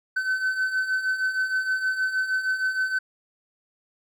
triangle beating tone pair, 1518 / 1524.4 Hz, F#6 / G6, +44 / -49 cents, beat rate 6.4 Hz, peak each -28 / -22 dBFS, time 0.16-2.99 s, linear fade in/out 10 ms, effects none

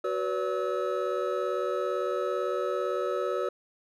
triangle tone cluster, 373 / 493.2 / 571 / 1292 Hz, F#4 / B4 / D5 / E6, +14 / -2 / -49 / -35 cents, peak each -30 / -30 / -30 / -33 dBFS, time 0.04-3.49 s, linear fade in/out 5 ms, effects none

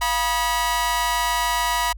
sawtooth tone with amplitude modulation, 970 Hz, B5, 31 cents flat, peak -12 dBFS, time 0.01-1.93 s, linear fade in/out 10 ms, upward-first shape sine, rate 273 Hz, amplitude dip 90%, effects added 50 Hz sine -34 dBFS peak until 1.97 s

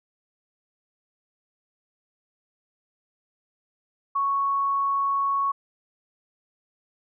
sine tone, 1108.7 Hz, C#6, in tune, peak -21 dBFS, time 4.15-5.52 s, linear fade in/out 10 ms, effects none

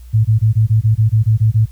sine tone bursts, 110 Hz, A2, in tune, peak -8 dBFS, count 11, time 0.13-1.66 s, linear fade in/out 20 ms, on 120 ms, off 21 ms, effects added 60 Hz sine -33 dBFS peak until 1.71 s + white hiss -53 dBFS RMS until 1.71 s

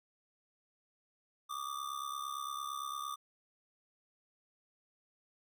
square ring-modulated tone, 1189 Hz, D6, 21 cents sharp, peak -36 dBFS, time 1.49-3.16 s, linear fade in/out 20 ms, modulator 34.4 Hz, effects none

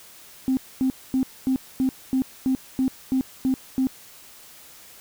sine tone bursts, 261.6 Hz, C4, in tune, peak -17 dBFS, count 11, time 0.48-3.87 s, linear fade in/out 0 ms, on 90 ms, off 240 ms, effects tanh soft clip ceiling -14 dBFS + white hiss -47 dBFS RMS until 5 s

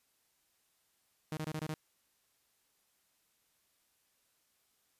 sawtooth tone bursts, 155.56 Hz, D#3, in tune, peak -32 dBFS, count 6, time 1.32-1.74 s, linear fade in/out 2 ms, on 50 ms, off 24 ms, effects white hiss -75 dBFS RMS until 4.99 s + resampled to 32000 Hz

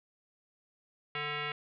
sine tone with frequency modulation, 444.2 Hz, A4, 16 cents sharp, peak -33 dBFS, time 1.15-1.52 s, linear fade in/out 2 ms, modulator 591 Hz, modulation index 4.5, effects none

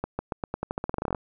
accelerating click train, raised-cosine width 1 ms, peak -14 dBFS, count 18, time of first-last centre 0.04-1.148 s, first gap 150 ms, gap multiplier 0.88, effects none

